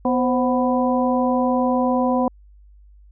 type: harmonic tone with a mistuned harmonic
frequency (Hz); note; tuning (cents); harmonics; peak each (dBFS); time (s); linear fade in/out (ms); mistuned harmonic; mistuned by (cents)
248.2; B3; +9; 1 / 2 / 3 / 4; -19 / -22 / -24 / -25; 0.05-2.28; 2; 2; +84
effects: added 50 Hz sine -45 dBFS peak until 3.11 s